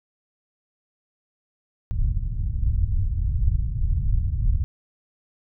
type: low-pass noise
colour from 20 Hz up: pink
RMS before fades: -22 dBFS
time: 1.91-4.64 s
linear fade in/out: 0 ms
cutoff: 110 Hz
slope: 24 dB/octave
effects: none

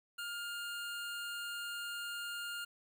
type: tone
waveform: 25% pulse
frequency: 1410 Hz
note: F6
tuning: 16 cents sharp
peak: -36 dBFS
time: 0.18-2.65 s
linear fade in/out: 10 ms
effects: 11-bit

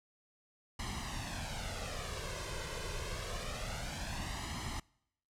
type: noise with flanger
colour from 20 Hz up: pink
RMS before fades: -40 dBFS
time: 0.79-4.8 s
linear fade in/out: 5 ms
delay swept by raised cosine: 0.98 to 1.98 ms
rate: 0.26 Hz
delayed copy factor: +0.7
effects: noise-tail reverb RT60 0.8 s tail -26 dB re dry + low-pass 8000 Hz 12 dB/octave

